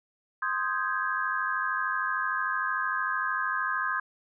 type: chord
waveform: sine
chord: Ab major seventh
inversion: first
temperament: equal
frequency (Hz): 1046.5 / 1244.5 / 1568 / 1661.2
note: C6 / Eb6 / G6 / Ab6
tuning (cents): 0 / 0 / 0 / 0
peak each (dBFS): -32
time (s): 0.42-4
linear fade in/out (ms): 5
effects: none